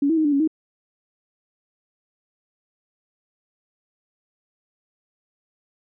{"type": "tone with pitch steps", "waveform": "sine", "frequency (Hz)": [282.5, 325.5, 313.2, 291.9, 278.5, 315.2], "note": ["C#4", "E4", "D#4", "D4", "C#4", "D#4"], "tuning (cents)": [33, -22, 11, -10, 8, 23], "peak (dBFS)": -16, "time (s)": [0.02, 0.476], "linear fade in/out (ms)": 5, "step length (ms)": 76, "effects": []}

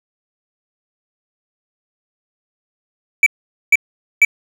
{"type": "tone bursts", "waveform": "triangle", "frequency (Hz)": 2311, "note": "D7", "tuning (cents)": -28, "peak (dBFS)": -4, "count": 3, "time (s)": [3.23, 4.249], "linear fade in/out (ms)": 2, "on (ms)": 33, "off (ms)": 460, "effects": []}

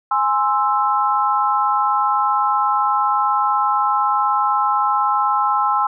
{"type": "chord", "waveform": "sine", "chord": "Ab augmented", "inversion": "none", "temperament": "equal", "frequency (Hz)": [830.6, 1046.5, 1318.5], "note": ["Ab5", "C6", "E6"], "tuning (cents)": [0, 0, 0], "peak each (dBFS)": -19, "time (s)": [0.11, 5.87], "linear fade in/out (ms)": 5, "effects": []}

